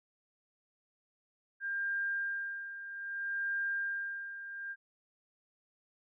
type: tone with tremolo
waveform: sine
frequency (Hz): 1599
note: G6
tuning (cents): +34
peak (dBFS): -31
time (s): 1.6-4.76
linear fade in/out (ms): 50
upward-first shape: sine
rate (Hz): 0.62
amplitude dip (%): 70
effects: none